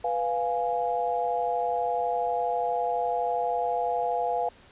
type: chord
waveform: sine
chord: F diminished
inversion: second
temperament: equal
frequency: 493.9 / 698.5 / 830.6 Hz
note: Cb5 / F5 / Ab5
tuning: 0 / 0 / 0 cents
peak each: -30 / -27 / -30 dBFS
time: 0.04-4.49 s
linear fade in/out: 5 ms
effects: pink hiss -54 dBFS RMS until 4.71 s + resampled to 8000 Hz